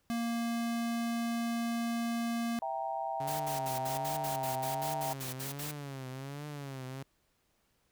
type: tone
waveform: square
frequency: 233.1 Hz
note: A#3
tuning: in tune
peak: -32 dBFS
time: 0.1-2.59 s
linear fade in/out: 0 ms
type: chord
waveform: sine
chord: E diminished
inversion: none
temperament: equal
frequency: 659.3 / 784 / 932.3 Hz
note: E5 / G5 / Bb5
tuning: 0 / 0 / 0 cents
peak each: -38 / -36 / -39 dBFS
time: 2.62-5.13 s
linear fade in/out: 2 ms
type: tone with vibrato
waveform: sawtooth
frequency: 138.59 Hz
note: C#3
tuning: in tune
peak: -36 dBFS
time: 3.2-7.03 s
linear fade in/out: 5 ms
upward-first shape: triangle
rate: 1.3 Hz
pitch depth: 140 cents each way
type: noise bursts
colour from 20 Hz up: white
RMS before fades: -41 dBFS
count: 13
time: 3.27-5.716 s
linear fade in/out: 10 ms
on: 130 ms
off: 63 ms
effects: pink hiss -74 dBFS RMS until 7.91 s